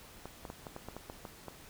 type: clicks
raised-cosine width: 1 ms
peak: -28 dBFS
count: 10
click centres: 0.256 / 0.452 / 0.501 / 0.668 / 0.764 / 0.886 / 0.966 / 1.099 / 1.252 / 1.483 s
effects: pink hiss -54 dBFS RMS until 1.69 s